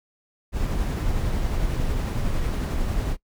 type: noise with tremolo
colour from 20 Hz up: brown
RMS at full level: -23 dBFS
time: 0.52-3.17 s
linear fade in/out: 50 ms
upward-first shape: triangle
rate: 11 Hz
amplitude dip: 25%
effects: noise-tail reverb RT60 0.1 s tail -21 dB re dry